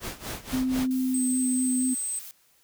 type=noise with tremolo; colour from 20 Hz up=pink; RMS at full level=-33 dBFS; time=0-0.88 s; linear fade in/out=50 ms; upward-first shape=sine; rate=4.1 Hz; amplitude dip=85%
type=tone with pitch glide; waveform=sine; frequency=258.1 to 255.7 Hz; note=C4 to C4; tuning=-23 to -40 cents; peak=-23 dBFS; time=0.52-1.95 s; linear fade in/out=20 ms; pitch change=-17 cents; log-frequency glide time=1.01-1.39 s
type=noise; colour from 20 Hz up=blue; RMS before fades=-42 dBFS; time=0.91-2.31 s; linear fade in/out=0 ms
type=tone; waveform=sine; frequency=8230 Hz; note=C9; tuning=30 cents flat; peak=-28 dBFS; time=1.14-2.19 s; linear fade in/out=2 ms
effects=white hiss -63 dBFS RMS until 2.63 s